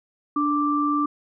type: tone pair together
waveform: sine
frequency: 293.7 / 1174.7 Hz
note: D4 / D6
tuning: 0 / 0 cents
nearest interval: 2 octaves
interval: 2400 cents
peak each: -22 / -22 dBFS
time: 0.36-1.06 s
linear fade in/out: 5 ms
effects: none